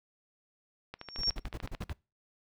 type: click train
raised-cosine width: 0.3 ms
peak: -25 dBFS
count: 14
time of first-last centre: 0.94-1.896 s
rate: 13.6 Hz
type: tone with exponential growth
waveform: sine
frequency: 5520 Hz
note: F8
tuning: 21 cents flat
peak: -24 dBFS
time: 0.99-1.3 s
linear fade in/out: 2 ms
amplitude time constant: 67 ms
type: noise bursts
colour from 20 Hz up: brown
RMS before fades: -37 dBFS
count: 9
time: 1.18-1.931 s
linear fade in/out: 5 ms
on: 39 ms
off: 50 ms
effects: noise-tail reverb RT60 0.3 s tail -23 dB re dry